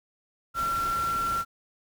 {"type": "tone in noise", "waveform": "sine", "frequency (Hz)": 1361, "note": "F6", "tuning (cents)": -45, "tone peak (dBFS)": -25, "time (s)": [0.54, 1.45], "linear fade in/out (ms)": 50, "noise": "pink", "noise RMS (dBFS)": -38, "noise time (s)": [0.54, 1.45], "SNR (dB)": 10, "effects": []}